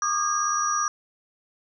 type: tone cluster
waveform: sine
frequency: 1141 / 1219 / 1628 / 5800 Hz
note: C#6 / D#6 / G#6 / F#8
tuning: +50 / -36 / -35 / -35 cents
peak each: -32 / -24 / -33 / -27 dBFS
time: 0.02-0.88 s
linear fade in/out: 2 ms
effects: none